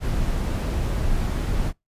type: noise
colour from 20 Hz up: brown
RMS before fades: -23 dBFS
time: 0-1.73 s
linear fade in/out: 50 ms
effects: noise-tail reverb RT60 0.2 s tail -26 dB re dry + resampled to 32000 Hz